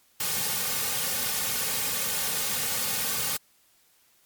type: noise with comb filter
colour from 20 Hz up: white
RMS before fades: -28 dBFS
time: 0.2-3.37 s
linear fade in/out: 5 ms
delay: 3 ms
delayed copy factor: -0.85
effects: white hiss -63 dBFS RMS until 4.25 s + MP3 96 kbps